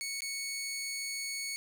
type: tone with dropouts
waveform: 15% pulse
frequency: 2217 Hz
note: C#7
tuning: in tune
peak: -29 dBFS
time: 0.01-1.56 s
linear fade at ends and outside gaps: 0 ms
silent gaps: 0.206-0.22 s
effects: 11-bit